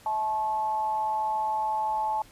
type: tone with amplitude modulation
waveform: sine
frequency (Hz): 866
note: A5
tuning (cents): -28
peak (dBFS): -22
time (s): 0.06-2.22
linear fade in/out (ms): 2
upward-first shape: sine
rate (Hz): 221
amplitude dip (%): 60
effects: pink hiss -54 dBFS RMS until 2.31 s + resampled to 32000 Hz